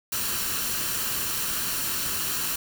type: noise with comb filter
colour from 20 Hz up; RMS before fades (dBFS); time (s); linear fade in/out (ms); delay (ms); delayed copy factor
white; -28; 0.12-2.56; 5; 0.7; +0.5
effects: none